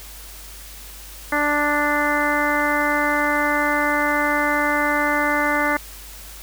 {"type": "harmonic tone", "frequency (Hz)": 293.8, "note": "D4", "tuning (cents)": 1, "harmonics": [1, 2, 3, 4, 5, 6, 7], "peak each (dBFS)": [-25, -25, -25, -25, -25, -25, -25], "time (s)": [1.32, 5.77], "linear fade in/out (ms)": 5, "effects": ["added 50 Hz sine -40 dBFS peak until 6.42 s", "white hiss -40 dBFS RMS until 6.42 s"]}